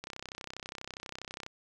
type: click train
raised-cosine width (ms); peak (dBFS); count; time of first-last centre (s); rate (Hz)
0.2; -23; 47; 0.04-1.464; 32.3
effects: none